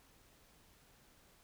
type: silence
effects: pink hiss -66 dBFS RMS until 1.43 s